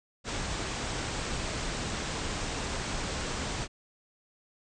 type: low-pass noise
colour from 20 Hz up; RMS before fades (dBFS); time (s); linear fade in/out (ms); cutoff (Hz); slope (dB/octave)
pink; -34; 0.24-3.68; 50; 8500; 96
effects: none